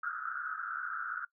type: band-pass noise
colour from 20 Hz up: pink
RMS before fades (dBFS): -38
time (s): 0.03-1.25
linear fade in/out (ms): 5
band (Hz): 1300 to 1500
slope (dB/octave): 96
effects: noise-tail reverb RT60 0.1 s tail -20 dB re dry